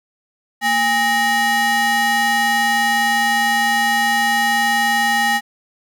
square ring-modulated tone, 523.3 Hz, C5, in tune, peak -12 dBFS, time 0.61-5.41 s, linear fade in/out 50 ms, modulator 1340 Hz, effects none

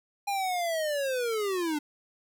square linear sweep, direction down, 815 to 289.1 Hz, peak -28 dBFS, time 0.27-1.79 s, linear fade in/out 10 ms, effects none

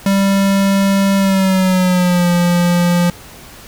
square tone with pitch glide, 196.3 to 174.88 Hz, G3 to F3, +3 to +3 cents, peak -11 dBFS, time 0.06-3.1 s, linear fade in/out 2 ms, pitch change -200 cents, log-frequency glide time 1.17-2.29 s, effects pink hiss -37 dBFS RMS until 3.67 s

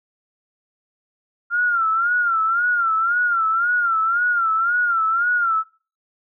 sine tone with vibrato, 1382 Hz, F6, 19 cents flat, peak -16 dBFS, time 1.5-5.64 s, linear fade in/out 50 ms, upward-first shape sine, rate 1.9 Hz, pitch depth 100 cents each way, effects noise-tail reverb RT60 0.4 s tail -21 dB re dry

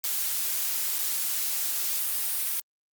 blue noise with dropouts, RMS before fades -28 dBFS, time 0.04-2.6 s, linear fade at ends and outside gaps 0 ms, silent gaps 0.984-0.989 s, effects Opus 48 kbps

